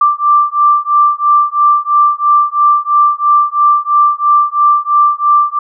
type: beating tone pair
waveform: sine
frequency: 1176 / 1179 Hz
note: D6 / D6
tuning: +2 / +6 cents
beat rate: 3 Hz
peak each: -10 dBFS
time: 0.01-5.59 s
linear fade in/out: 5 ms
effects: none